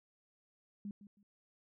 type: tone with echo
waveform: sine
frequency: 203.3 Hz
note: G#3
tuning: 37 cents flat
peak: -40 dBFS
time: 0.85-0.91 s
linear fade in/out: 2 ms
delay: 160 ms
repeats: 2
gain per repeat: -13 dB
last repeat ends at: 1.23 s
effects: none